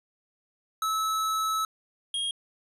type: tone pair in turn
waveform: square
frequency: 1300 / 3257 Hz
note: E6 / G#7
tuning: -24 / -34 cents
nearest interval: octave + major third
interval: 1590 cents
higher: second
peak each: -26 / -28 dBFS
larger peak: first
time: 0.82-1.65 / 2.14-2.31 s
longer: first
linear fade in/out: 2 ms
effects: resampled to 32000 Hz